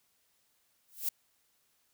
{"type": "noise with exponential growth", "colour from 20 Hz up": "violet", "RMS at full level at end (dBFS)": -28, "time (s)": [0.88, 1.09], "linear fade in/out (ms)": 5, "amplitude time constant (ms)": 44, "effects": ["white hiss -73 dBFS RMS until 1.93 s"]}